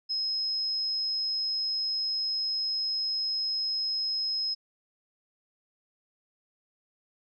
sine tone, 5130 Hz, E8, 48 cents flat, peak -27 dBFS, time 0.09-4.55 s, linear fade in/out 20 ms, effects none

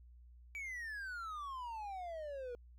triangle exponential sweep, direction down, 2316 to 474.7 Hz, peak -40 dBFS, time 0.55-2.55 s, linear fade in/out 0 ms, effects added 60 Hz sine -56 dBFS peak until 2.78 s

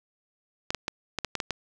clicks, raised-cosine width 0.2 ms, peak -11 dBFS, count 8, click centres 0.705 / 0.747 / 0.881 / 1.187 / 1.247 / 1.353 / 1.402 / 1.507 s, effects none

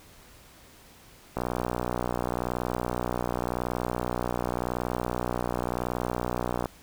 click train, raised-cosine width 1 ms, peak -14 dBFS, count 323, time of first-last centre 1.37-6.657 s, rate 60.9 Hz, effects pink hiss -53 dBFS RMS until 6.82 s

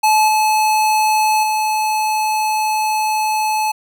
square tone with level steps, 862 Hz, A5, 36 cents flat, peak -11 / -13 / -16 dBFS, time 0.03-3.72 s, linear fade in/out 10 ms, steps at 0.28 / 1.43 s, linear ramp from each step 5 ms, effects none

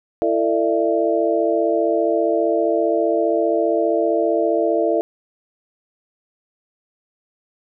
harmonic tone with a mistuned harmonic, 111.8 Hz, A2, 28 cents sharp, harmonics 3 / 4 / 5 / 6, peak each -21 / -21 / -21 / -21 dBFS, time 0.22-5.01 s, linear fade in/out 0 ms, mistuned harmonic 5, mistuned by +110 cents, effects none

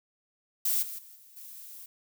violet noise with level steps, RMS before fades -27 / -39 / -51 / -55 / -46 dBFS, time 0.65-1.86 s, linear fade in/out 5 ms, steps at 0.82 / 0.98 / 1.15 / 1.36 s, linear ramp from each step 10 ms, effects none

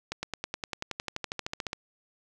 accelerating click train, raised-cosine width 0.2 ms, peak -15 dBFS, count 20, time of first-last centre 0.12-1.731 s, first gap 110 ms, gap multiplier 0.97, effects none

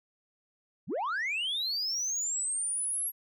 sine linear sweep, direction up, 101.6 to 11490 Hz, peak -27 dBFS, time 0.87-3.12 s, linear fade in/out 50 ms, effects tanh soft clip ceiling -28 dBFS

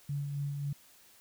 sine tone with tremolo, 142.5 Hz, C#3, 48 cents sharp, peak -31 dBFS, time 0.09-0.73 s, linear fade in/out 5 ms, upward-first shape sine, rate 3.7 Hz, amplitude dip 35%, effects white hiss -60 dBFS RMS until 1.2 s

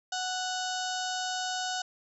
harmonic tone, 740 Hz, F#5, in tune, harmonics 1 / 2 / 4 / 5 / 6 / 7 / 8 / 9 / 10, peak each -34 / -37 / -40 / -41 / -42 / -42 / -43 / -44 / -44 dBFS, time 0.12-1.82 s, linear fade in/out 5 ms, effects none

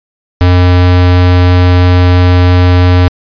square tone, 89.7 Hz, F2, 47 cents sharp, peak -4 dBFS, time 0.41-3.08 s, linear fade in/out 0 ms, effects resampled to 11025 Hz

